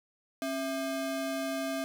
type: ring-modulated tone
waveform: square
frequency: 466.2 Hz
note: A#4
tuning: in tune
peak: -29 dBFS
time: 0.42-1.84 s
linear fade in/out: 0 ms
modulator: 195 Hz
effects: none